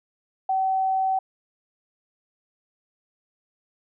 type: tone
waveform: sine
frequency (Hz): 763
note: G5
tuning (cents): -47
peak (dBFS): -20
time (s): 0.49-1.19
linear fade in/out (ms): 5
effects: none